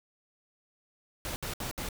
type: noise bursts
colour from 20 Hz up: pink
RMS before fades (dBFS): -36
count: 4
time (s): 1.25-1.888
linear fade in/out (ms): 0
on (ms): 110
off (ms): 66
effects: none